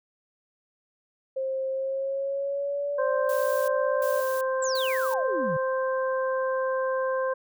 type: tone with pitch glide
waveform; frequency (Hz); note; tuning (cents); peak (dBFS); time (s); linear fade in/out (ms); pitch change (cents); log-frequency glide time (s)
sine; 530 to 581.3; C5 to D5; +22 to -18; -26; 1.36-4.21; 10; +160; 1.7-3.11
type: harmonic tone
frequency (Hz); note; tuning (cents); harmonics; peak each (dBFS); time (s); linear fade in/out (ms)
523.3; C5; 0; 1 / 2 / 3; -25 / -31 / -35; 2.98-7.34; 10
type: noise bursts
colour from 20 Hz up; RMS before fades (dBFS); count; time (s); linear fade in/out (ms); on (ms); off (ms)
blue; -40; 3; 3.29-5.14; 2; 390; 340
type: exponential sweep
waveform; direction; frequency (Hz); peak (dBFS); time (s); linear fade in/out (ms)
sine; down; 7902 to 137.9; -30; 4.62-5.57; 5
effects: none